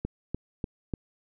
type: click train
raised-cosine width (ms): 3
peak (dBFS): -17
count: 4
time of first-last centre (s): 0.05-0.938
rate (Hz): 3.38
effects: none